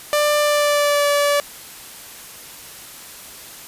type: tone with pitch glide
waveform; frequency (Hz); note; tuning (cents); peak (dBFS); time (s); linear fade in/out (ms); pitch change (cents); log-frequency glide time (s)
sawtooth; 593 to 576.8; D5 to D5; +17 to -31; -11; 0.13-1.4; 0; -48; 0.39-1.08
effects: white hiss -38 dBFS RMS until 3.67 s + resampled to 32000 Hz